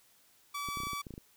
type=tone; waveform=sawtooth; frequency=1149 Hz; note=D6; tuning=38 cents flat; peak=-32 dBFS; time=0.54-1.02 s; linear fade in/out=10 ms
type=clicks; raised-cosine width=3 ms; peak=-31 dBFS; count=10; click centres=0.687 / 0.772 / 0.803 / 0.835 / 0.87 / 0.933 / 1.068 / 1.107 / 1.139 / 1.179 s
effects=white hiss -65 dBFS RMS until 1.36 s